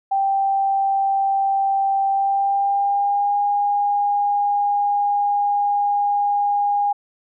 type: tone with pitch glide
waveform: sine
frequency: 784 to 815.4 Hz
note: G5 to G#5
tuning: 0 to -32 cents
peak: -16 dBFS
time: 0.11-6.93 s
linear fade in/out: 10 ms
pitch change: +68 cents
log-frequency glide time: 2.1-3.37 s
effects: none